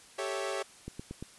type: chord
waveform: sawtooth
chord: A dominant seventh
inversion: third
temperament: equal with one note detuned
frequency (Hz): 392 / 440 / 554.4 / 655.8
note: G4 / A4 / C#5 / E5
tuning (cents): 0 / 0 / 0 / -9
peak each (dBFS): -33 / -37 / -33 / -36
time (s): 0.18-0.63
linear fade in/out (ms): 10
type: click train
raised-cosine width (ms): 3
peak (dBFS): -26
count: 4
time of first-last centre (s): 0.88-1.226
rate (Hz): 8.68
effects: white hiss -55 dBFS RMS until 1.38 s + resampled to 24000 Hz